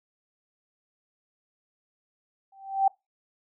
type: tone with exponential growth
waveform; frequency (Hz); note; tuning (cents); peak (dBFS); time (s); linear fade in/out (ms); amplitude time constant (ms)
sine; 779; G5; -11; -15; 2.52-2.88; 5; 77
effects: noise-tail reverb RT60 0.2 s tail -23 dB re dry